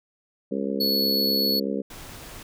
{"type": "harmonic tone", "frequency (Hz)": 68.1, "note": "C#2", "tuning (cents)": -30, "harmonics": [3, 4, 5, 6, 7, 8], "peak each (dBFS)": [-29, -30, -36, -32, -32, -35], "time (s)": [0.51, 1.82], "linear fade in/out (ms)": 10}
{"type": "tone", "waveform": "square", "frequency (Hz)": 4400, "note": "C#8", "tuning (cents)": -14, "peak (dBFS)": -22, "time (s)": [0.8, 1.6], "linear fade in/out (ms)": 10}
{"type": "noise", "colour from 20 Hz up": "pink", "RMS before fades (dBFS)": -41, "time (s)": [1.9, 2.43], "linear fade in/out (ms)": 5}
{"effects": []}